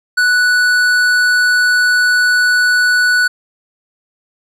sine tone with tanh clipping, 1480 Hz, F#6, in tune, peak -11 dBFS, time 0.17-3.28 s, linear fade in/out 10 ms, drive 13 dB, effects none

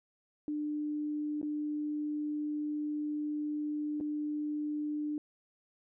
sine tone with dropouts, 298.8 Hz, D4, 30 cents sharp, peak -32 dBFS, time 0.48-5.18 s, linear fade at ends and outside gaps 1 ms, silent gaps 1.415-1.429 / 4.002-4.009 s, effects none

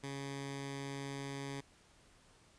10% pulse tone with notch filter, 138.59 Hz, C#3, in tune, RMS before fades -43 dBFS, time 0.03-1.61 s, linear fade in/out 10 ms, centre 630 Hz, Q 1.5, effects pink hiss -65 dBFS RMS until 2.58 s + resampled to 22050 Hz

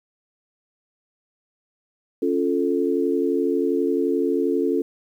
sine chord, Db augmented, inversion none, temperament equal, 277.2 / 349.2 / 440 Hz, Db4 / F4 / A4, 0 / 0 / 0 cents, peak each -23 dBFS, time 2.22-4.82 s, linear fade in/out 5 ms, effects 9-bit

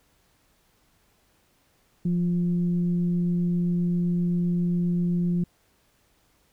sine tone with frequency modulation, 174.2 Hz, F3, 4 cents flat, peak -21 dBFS, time 2.05-5.44 s, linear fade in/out 5 ms, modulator 178 Hz, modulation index 0.31, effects pink hiss -65 dBFS RMS until 6.52 s

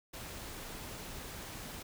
pink noise, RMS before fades -45 dBFS, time 0.13-1.83 s, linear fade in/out 10 ms, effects none

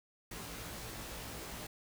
pink noise with comb filter, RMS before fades -45 dBFS, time 0.31-1.67 s, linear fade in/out 5 ms, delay 18 ms, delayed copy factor +1, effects none

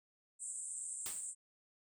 white band-pass noise, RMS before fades -44 dBFS, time 0.39-1.35 s, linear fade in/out 50 ms, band 7600 to 8900 Hz, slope 96 dB/octave
white noise with exponential decay, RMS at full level -42 dBFS, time 1.06-1.32 s, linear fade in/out 0 ms, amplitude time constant 55 ms
effects none

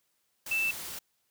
sine tone in noise, 2651 Hz, E7, 9 cents sharp, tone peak -26 dBFS, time 0.51-0.71 s, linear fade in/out 5 ms, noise white, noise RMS -40 dBFS, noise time 0.46-0.99 s, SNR +11 dB, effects white hiss -75 dBFS RMS until 1.3 s

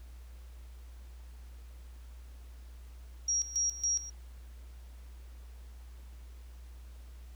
sine tone with tremolo, 5660 Hz, F8, 22 cents sharp, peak -27 dBFS, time 3.28-4.1 s, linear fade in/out 5 ms, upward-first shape square, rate 3.6 Hz, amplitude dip 80%, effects added 60 Hz sine -46 dBFS peak until 7.35 s + pink hiss -63 dBFS RMS until 7.35 s

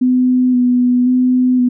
sine tone with vibrato, 250 Hz, B3, 21 cents sharp, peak -9 dBFS, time 0.01-1.69 s, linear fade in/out 10 ms, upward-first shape square, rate 0.95 Hz, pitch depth 18 cents each way, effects none

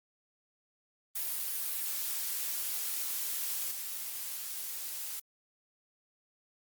blue noise with level steps, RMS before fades -35 / -39 dBFS, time 1.15-5.2 s, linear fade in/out 10 ms, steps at 3.71 s, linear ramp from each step 2 ms, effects Opus 32 kbps

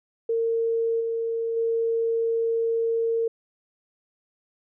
sine tone with level steps, 457.4 Hz, A#4, 33 cents flat, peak -21 / -24 / -21 dBFS, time 0.29-3.28 s, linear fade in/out 5 ms, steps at 1 / 1.56 s, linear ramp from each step 10 ms, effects none

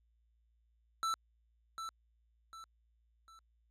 square tone with echo, 1327 Hz, E6, 11 cents sharp, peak -33 dBFS, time 1.03-1.14 s, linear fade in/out 0 ms, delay 750 ms, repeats 3, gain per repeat -8 dB, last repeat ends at 3.39 s, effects added 57 Hz sine -70 dBFS peak until 3.7 s + low-pass 9000 Hz 12 dB/octave

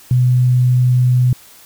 sine tone, 125.2 Hz, B2, 24 cents sharp, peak -9 dBFS, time 0.11-1.33 s, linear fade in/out 2 ms, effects white hiss -43 dBFS RMS until 1.65 s

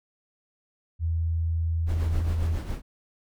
sine tone, 82.41 Hz, E2, in tune, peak -23 dBFS, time 0.99-2.59 s, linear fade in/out 50 ms
brown noise with tremolo, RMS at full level -30 dBFS, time 1.86-2.82 s, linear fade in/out 50 ms, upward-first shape sine, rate 7.3 Hz, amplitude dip 50%
effects none

